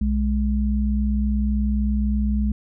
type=tone pair together; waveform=sine; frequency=61.74 / 209.5 Hz; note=B1 / G#3; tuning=0 / +15 cents; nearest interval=octave + major sixth; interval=2115 cents; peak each=-20 / -22 dBFS; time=0.01-2.52 s; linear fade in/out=5 ms; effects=none